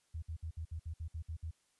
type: tone bursts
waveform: sine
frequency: 80.8 Hz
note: E2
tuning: 34 cents flat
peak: -38 dBFS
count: 10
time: 0.14-1.511 s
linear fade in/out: 10 ms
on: 84 ms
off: 59 ms
effects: white hiss -75 dBFS RMS until 1.79 s + resampled to 24000 Hz